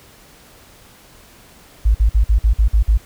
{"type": "tone bursts", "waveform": "sine", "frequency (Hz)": 53.6, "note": "A1", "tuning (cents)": -45, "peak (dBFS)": -9, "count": 8, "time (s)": [1.85, 2.977], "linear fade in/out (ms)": 10, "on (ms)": 98, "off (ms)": 49, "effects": ["pink hiss -46 dBFS RMS until 3.05 s"]}